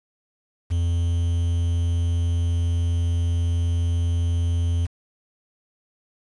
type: tone with quantisation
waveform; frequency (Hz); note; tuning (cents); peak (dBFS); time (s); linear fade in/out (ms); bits
triangle; 85.3; F2; -40; -17; 0.7-4.87; 20; 7
effects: resampled to 24000 Hz